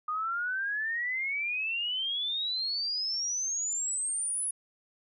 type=exponential sweep; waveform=sine; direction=up; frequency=1219 to 10460 Hz; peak=-29 dBFS; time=0.08-4.51 s; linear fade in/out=5 ms; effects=none